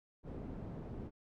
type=low-pass noise; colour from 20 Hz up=white; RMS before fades=-45 dBFS; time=0.23-1.11 s; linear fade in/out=50 ms; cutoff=280 Hz; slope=12 dB/octave; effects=none